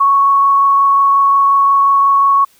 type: tone with frequency modulation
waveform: sine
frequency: 1108.7 Hz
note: C#6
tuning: in tune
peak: -7 dBFS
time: 0-2.45 s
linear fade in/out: 10 ms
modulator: 25.6 Hz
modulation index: 0.36
effects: white hiss -51 dBFS RMS until 2.59 s